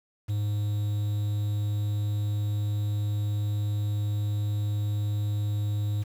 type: tone with quantisation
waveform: triangle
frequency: 103.83 Hz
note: G#2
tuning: in tune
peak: -23 dBFS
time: 0.28-6.04 s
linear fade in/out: 20 ms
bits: 8
effects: none